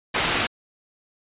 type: low-pass noise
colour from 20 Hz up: white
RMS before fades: -23 dBFS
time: 0.14-0.47 s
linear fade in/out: 10 ms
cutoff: 3300 Hz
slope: 12 dB/octave
effects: resampled to 8000 Hz